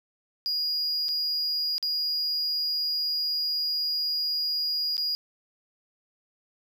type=tone with dropouts; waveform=triangle; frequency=4872 Hz; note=D#8; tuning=37 cents flat; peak=-24 dBFS; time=0.46-5.15 s; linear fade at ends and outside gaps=0 ms; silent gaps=1.084-1.089 / 1.781-1.827 / 4.968-4.979 s; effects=none